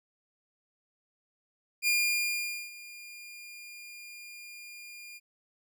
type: tone with ADSR envelope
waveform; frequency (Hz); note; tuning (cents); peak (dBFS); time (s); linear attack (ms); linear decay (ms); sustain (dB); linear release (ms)
sawtooth; 2413; D7; +46; -20; 1.82-5.2; 54; 830; -21; 34
effects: none